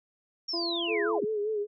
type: linear sweep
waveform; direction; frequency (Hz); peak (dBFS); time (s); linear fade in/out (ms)
sine; down; 5588 to 140; -30; 0.48-1.25; 10
type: harmonic tone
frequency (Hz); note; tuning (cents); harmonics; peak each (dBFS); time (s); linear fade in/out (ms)
340; F4; -46; 1 / 2 / 3; -32 / -38 / -42; 0.53-1.19; 10
type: tone with vibrato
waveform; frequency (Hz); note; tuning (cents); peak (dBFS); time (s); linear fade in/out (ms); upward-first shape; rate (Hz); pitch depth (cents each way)
sine; 423.3; G#4; +33; -27; 0.87-1.67; 50; sine; 5.1; 65
effects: none